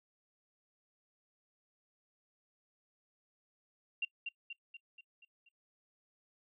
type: tone with echo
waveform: sine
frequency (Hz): 2767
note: F7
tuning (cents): -17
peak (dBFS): -31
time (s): 4.02-4.05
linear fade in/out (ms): 5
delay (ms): 240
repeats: 6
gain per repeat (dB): -5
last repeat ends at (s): 5.49
effects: noise-tail reverb RT60 0.1 s tail -24 dB re dry